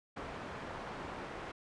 white low-pass noise, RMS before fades -44 dBFS, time 0.16-1.52 s, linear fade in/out 10 ms, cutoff 1200 Hz, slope 12 dB/octave, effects resampled to 22050 Hz

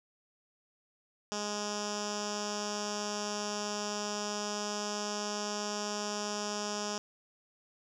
10% pulse tone with low-pass filter, 207.7 Hz, G#3, in tune, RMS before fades -36 dBFS, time 1.32-6.98 s, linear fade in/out 0 ms, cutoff 6100 Hz, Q 9.6, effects none

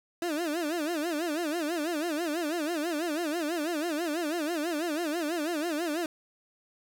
30% pulse tone with vibrato, 321 Hz, E4, 46 cents flat, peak -26 dBFS, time 0.22-6.06 s, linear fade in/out 2 ms, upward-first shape sine, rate 6.1 Hz, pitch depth 170 cents each way, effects none

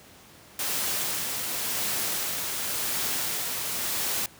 white noise with tremolo, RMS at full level -28 dBFS, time 0.59-4.26 s, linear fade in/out 2 ms, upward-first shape sine, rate 0.92 Hz, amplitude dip 30%, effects pink hiss -51 dBFS RMS until 4.39 s + high-pass 80 Hz 12 dB/octave

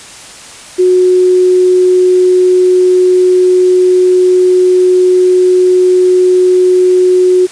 sine tone with quantisation, 365.9 Hz, F#4, 19 cents flat, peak -4 dBFS, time 0.78-7.47 s, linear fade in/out 20 ms, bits 5, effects white hiss -31 dBFS RMS until 7.51 s + resampled to 22050 Hz

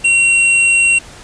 square tone, 2740 Hz, F7, 34 cents flat, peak -9 dBFS, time 0.04-0.99 s, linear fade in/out 10 ms, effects pink hiss -36 dBFS RMS until 1.23 s + resampled to 22050 Hz

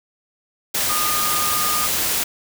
sine tone in noise, 1223 Hz, D#6, 30 cents flat, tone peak -23 dBFS, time 0.89-1.87 s, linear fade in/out 10 ms, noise white, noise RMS -21 dBFS, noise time 0.74-2.24 s, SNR -5 dB, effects none

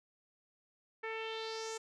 sawtooth tone with low-pass filter sweep, 445.3 Hz, A4, 21 cents sharp, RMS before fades -41 dBFS, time 1.03-1.78 s, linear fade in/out 10 ms, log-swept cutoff 2000 to 7500 Hz, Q 3.6, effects none

